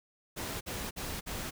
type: noise bursts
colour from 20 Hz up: pink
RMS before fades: -38 dBFS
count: 4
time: 0.36-1.51 s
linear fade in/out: 20 ms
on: 250 ms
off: 50 ms
effects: none